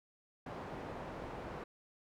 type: low-pass noise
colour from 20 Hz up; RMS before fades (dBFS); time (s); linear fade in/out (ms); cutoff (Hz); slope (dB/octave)
white; -45; 0.46-1.64; 5; 820; 12
effects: none